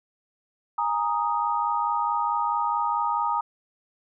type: chord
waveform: sine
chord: Ab suspended second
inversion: none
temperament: equal with one note detuned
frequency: 827.7 / 932.3 / 1244.5 Hz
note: Ab5 / Bb5 / Eb6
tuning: -6 / 0 / 0 cents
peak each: -29 / -25 / -27 dBFS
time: 0.78-3.41 s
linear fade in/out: 5 ms
effects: none